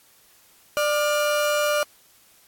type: tone pair together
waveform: 35% pulse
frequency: 593.1 / 1423 Hz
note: D5 / F6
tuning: +17 / +32 cents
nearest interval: octave + minor third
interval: 1515 cents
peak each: -19 / -25 dBFS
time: 0.77-1.83 s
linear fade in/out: 0 ms
effects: white hiss -56 dBFS RMS until 2.47 s + AAC 64 kbps